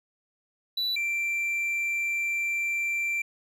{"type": "tone pair in turn", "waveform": "triangle", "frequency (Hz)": [3958, 2353], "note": ["B7", "D7"], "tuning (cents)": [3, 3], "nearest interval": "major sixth", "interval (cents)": 900, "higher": "first", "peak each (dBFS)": -24, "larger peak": "neither", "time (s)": [[0.77, 0.96], [0.96, 3.22]], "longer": "second", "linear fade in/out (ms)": 5, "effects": []}